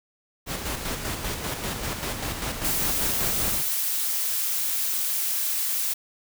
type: noise with tremolo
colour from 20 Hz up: pink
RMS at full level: -29 dBFS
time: 0.46-3.63 s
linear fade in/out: 50 ms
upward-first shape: square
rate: 5.1 Hz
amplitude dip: 40%
type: noise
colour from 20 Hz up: blue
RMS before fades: -26 dBFS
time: 2.64-5.94 s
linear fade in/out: 10 ms
effects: none